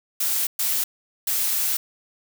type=noise bursts at uneven times; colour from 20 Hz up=blue; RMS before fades=-23 dBFS; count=3; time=0.2-0.47 / 0.59-0.84 / 1.27-1.77 s; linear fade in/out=5 ms; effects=none

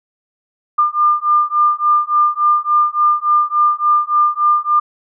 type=beating tone pair; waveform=sine; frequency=1199 / 1202.5 Hz; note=D6 / D6; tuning=+36 / +41 cents; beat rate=3.5 Hz; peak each=-14 dBFS; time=0.78-4.8 s; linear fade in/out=10 ms; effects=none

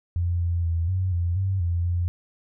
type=tone with pitch steps; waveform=sine; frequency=86.9 / 85.9 / 83.6 / 93.1 / 86.5 / 95.9 / 86.1 / 87.5 Hz; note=F2 / F2 / E2 / F#2 / F2 / G2 / F2 / F2; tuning=-8 / -28 / +25 / +11 / -16 / -37 / -24 / +4 cents; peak=-21 dBFS; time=0.16-2.08 s; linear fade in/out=0 ms; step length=240 ms; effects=none

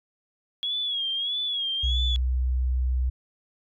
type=tone with vibrato; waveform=sine; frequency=3322 Hz; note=G#7; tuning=in tune; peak=-25 dBFS; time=0.63-2.16 s; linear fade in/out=0 ms; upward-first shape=sine; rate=1.6 Hz; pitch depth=83 cents each way
type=tone; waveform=sine; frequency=63.3 Hz; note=B1; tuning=43 cents sharp; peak=-21 dBFS; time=1.83-3.1 s; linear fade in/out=10 ms
effects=tanh soft clip ceiling -14 dBFS

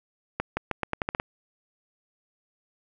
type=accelerating click train; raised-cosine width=0.5 ms; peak=-11 dBFS; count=9; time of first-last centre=0.4-1.199 s; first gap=170 ms; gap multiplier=0.84; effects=none

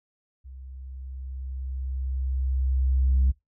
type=tone with level ramp; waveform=sine; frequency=65.41 Hz; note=C2; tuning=in tune; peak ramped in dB=-40 to -15 dBFS; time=0.44-3.32 s; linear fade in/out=20 ms; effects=noise-tail reverb RT60 0.2 s tail -25 dB re dry + tanh soft clip ceiling -15 dBFS

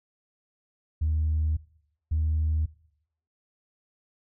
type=tone pair in turn; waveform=sine; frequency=77.78 / 78.08 Hz; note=D#2 / D#2; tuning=0 / +7 cents; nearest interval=unison; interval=7 cents; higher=second; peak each=-21 / -21 dBFS; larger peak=neither; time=1.01-1.57 / 2.11-2.66 s; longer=first; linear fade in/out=10 ms; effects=noise-tail reverb RT60 0.7 s tail -21 dB re dry + tanh soft clip ceiling -19 dBFS

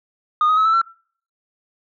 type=tone with pitch steps; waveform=sine; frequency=1228 / 1257.4 / 1287.6 / 1318.4 / 1350 Hz; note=D#6 / D#6 / E6 / E6 / E6; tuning=-23 / +18 / -41 / 0 / +41 cents; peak=-11 dBFS; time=0.41-0.815 s; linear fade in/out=2 ms; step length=81 ms; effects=noise-tail reverb RT60 0.5 s tail -26 dB re dry + tanh soft clip ceiling -11 dBFS

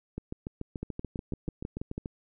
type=two click trains; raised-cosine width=3 ms; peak=-22 / -21 dBFS; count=14 / 8; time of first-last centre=0.18-2.059 / 0.83-1.979 s; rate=6.92 / 6.09 Hz; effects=none

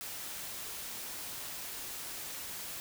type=noise; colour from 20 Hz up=white; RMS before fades=-42 dBFS; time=0.01-2.8 s; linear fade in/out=0 ms; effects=none

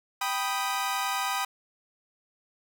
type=chord; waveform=sawtooth; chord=G augmented; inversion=none; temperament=equal; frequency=784 / 987.8 / 1244.5 Hz; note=G5 / B5 / D#6; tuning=0 / 0 / 0 cents; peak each=-28 dBFS; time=0.21-1.45 s; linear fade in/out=5 ms; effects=none

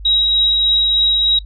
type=tone with tremolo; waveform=sine; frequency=3829 Hz; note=A#7; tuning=46 cents sharp; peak=-10 dBFS; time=0.05-1.39 s; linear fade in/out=5 ms; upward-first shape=triangle; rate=3.3 Hz; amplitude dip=25%; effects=noise-tail reverb RT60 0.1 s tail -20 dB re dry + added 50 Hz sine -29 dBFS peak until 1.45 s

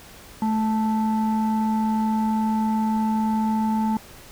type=tone pair together; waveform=sine; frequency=218.2 / 879 Hz; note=A3 / A5; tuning=-14 / -2 cents; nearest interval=2 octaves; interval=2412 cents; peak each=-19 / -24 dBFS; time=0.42-3.97 s; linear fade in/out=2 ms; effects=tanh soft clip ceiling -15 dBFS + pink hiss -45 dBFS RMS until 4.31 s

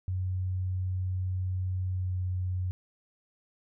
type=tone with pitch glide; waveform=sine; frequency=92.5 to 91.6 Hz; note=F#2 to F#2; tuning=0 to -17 cents; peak=-28 dBFS; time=0.08-2.71 s; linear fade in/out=0 ms; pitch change=-17 cents; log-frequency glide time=1.91-2.16 s; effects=none

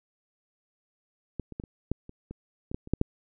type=clicks; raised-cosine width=3 ms; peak=-19 / -28 / -21 / -28 / -14 / -30 / -26 / -23 / -18 / -30 / -11 / -10 dBFS; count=12; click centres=1.397 / 1.523 / 1.599 / 1.638 / 1.916 / 2.094 / 2.31 / 2.715 / 2.745 / 2.874 / 2.936 / 3.014 s; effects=none

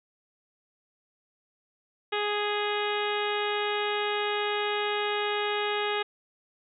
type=harmonic tone; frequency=415.3 Hz; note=G#4; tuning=in tune; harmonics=1 / 2 / 3 / 4 / 5 / 6 / 7 / 8 / 9; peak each=-30 / -33 / -35 / -36 / -37 / -38 / -38 / -39 / -40 dBFS; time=2.12-6.03 s; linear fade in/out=10 ms; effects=none

